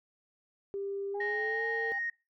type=tone with pitch glide; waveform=sine; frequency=396.8 to 453.2 Hz; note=G4 to A#4; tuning=+21 to -49 cents; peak=-33 dBFS; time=0.74-1.92 s; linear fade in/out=0 ms; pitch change=+230 cents; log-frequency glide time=1.1-1.64 s
type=tone with vibrato; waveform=sine; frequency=810 Hz; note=G#5; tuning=43 cents flat; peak=-39 dBFS; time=1.14-1.99 s; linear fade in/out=10 ms; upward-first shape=sine; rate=2.3 Hz; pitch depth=35 cents each way
type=tone; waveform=sine; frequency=1864.7 Hz; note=A#6; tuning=in tune; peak=-31 dBFS; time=1.2-2.1 s; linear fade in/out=5 ms
effects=noise-tail reverb RT60 0.3 s tail -23 dB re dry + tanh soft clip ceiling -23 dBFS